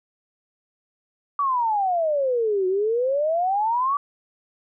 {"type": "exponential two-way sweep", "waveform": "sine", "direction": "down then up", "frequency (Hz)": [1161, 364.7, 1161], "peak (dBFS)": -19, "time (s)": [1.39, 3.97], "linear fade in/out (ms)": 2, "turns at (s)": 2.67, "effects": []}